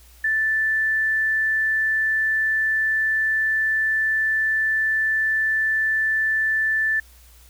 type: tone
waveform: sine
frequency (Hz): 1760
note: A6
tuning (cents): 0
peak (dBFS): -18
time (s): 0.24-7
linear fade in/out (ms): 5
effects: added 60 Hz sine -48 dBFS peak until 7.49 s + white hiss -53 dBFS RMS until 7.49 s